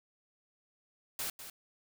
white noise with echo, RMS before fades -37 dBFS, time 1.19-1.3 s, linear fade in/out 2 ms, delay 200 ms, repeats 1, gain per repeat -10 dB, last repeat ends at 1.5 s, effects none

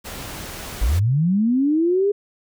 pink noise, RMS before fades -33 dBFS, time 0.04-1 s, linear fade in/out 20 ms
sine linear sweep, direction up, 43.65 to 415.3 Hz, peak -15 dBFS, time 0.81-2.12 s, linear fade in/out 10 ms
effects none

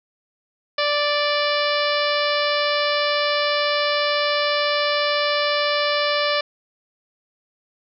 harmonic tone, 586 Hz, D5, 4 cents flat, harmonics 1 / 2 / 3 / 4 / 5 / 6 / 7 / 8 / 9, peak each -22 / -25 / -27 / -28 / -29 / -30 / -30 / -31 / -32 dBFS, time 0.78-6.41 s, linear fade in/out 5 ms, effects none

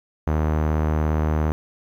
sawtooth tone with low-pass filter, 77.3 Hz, D#2, 11 cents flat, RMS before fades -21 dBFS, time 0.27-1.52 s, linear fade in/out 0 ms, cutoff 1300 Hz, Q 0.92, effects 9-bit

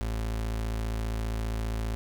35% pulse tone, 55 Hz, A1, in tune, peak -27 dBFS, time 0.01-1.95 s, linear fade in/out 0 ms, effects none

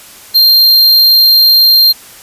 square tone, 4186 Hz, C8, in tune, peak -4 dBFS, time 0.34-1.93 s, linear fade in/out 20 ms, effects white hiss -35 dBFS RMS until 2.22 s + resampled to 32000 Hz

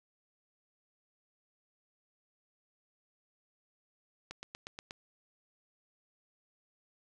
click train, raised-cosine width 0.2 ms, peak -25 dBFS, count 6, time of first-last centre 4.31-4.909 s, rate 8.35 Hz, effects none

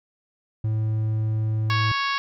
triangle tone, 109.2 Hz, A2, 13 cents flat, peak -19 dBFS, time 0.64-1.92 s, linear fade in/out 5 ms
harmonic tone, 554 Hz, C#5, 1 cent flat, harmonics 2 / 3 / 4 / 5 / 6 / 7 / 8 / 9 / 10, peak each -25 / -29 / -31 / -33 / -35 / -36 / -37 / -38 / -39 dBFS, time 1.7-2.18 s, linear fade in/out 0 ms
effects none

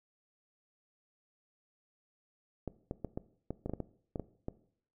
clicks, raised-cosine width 2 ms, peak -23 dBFS, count 12, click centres 2.677 / 2.911 / 3.047 / 3.175 / 3.506 / 3.66 / 3.696 / 3.736 / 3.803 / 4.158 / 4.197 / 4.484 s, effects noise-tail reverb RT60 0.6 s tail -18 dB re dry

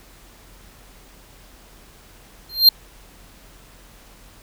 square tone with exponential growth, 4186 Hz, C8, in tune, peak -4 dBFS, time 2.49-2.69 s, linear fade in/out 5 ms, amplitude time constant 43 ms, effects added 43 Hz sine -49 dBFS peak until 4.42 s + pink hiss -49 dBFS RMS until 4.42 s

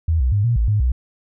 sine tone with pitch steps, 81.1 / 63.1 / 102 / 118.4 / 56.4 / 105 / 62.3 Hz, E2 / B1 / G#2 / A#2 / A1 / G#2 / B1, -28 / +38 / -31 / +27 / +44 / +19 / +16 cents, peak -14 dBFS, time 0.08-0.92 s, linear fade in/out 5 ms, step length 120 ms, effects none

